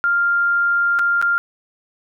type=tone with dropouts; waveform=sine; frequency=1396.9 Hz; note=F6; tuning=in tune; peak=-14 dBFS; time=0.04-1.38 s; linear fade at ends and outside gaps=0 ms; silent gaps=0.989-0.993 / 1.215-1.225 s; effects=none